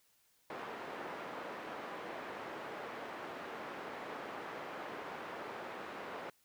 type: band-pass noise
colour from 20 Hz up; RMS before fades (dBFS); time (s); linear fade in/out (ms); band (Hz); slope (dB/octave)
pink; -45; 0.5-6.3; 2; 380 to 1700; 12
effects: white hiss -72 dBFS RMS until 6.44 s